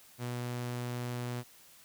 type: tone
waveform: sawtooth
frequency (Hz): 122.1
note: B2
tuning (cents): -19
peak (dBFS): -31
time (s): 0.18-1.44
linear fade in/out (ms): 50
effects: white hiss -58 dBFS RMS until 1.84 s